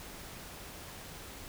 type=silence; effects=pink hiss -47 dBFS RMS until 1.48 s